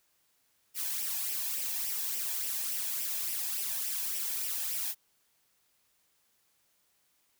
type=noise with flanger; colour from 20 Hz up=blue; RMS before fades=-34 dBFS; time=0.74-4.95 s; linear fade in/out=50 ms; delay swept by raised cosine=0.36 to 1.23 ms; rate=3.5 Hz; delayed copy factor=+0.55; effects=white hiss -72 dBFS RMS until 7.39 s